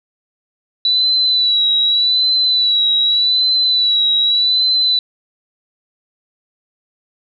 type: tone with vibrato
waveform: sine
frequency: 3951 Hz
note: B7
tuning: in tune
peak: -11 dBFS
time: 0.85-4.99 s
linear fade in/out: 2 ms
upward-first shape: sine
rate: 0.84 Hz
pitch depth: 46 cents each way
effects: none